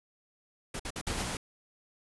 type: noise bursts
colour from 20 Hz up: pink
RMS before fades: -37 dBFS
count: 5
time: 0.74-1.232 s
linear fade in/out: 5 ms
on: 56 ms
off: 53 ms
type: noise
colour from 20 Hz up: pink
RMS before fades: -35 dBFS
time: 1.07-1.37 s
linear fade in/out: 2 ms
effects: resampled to 24000 Hz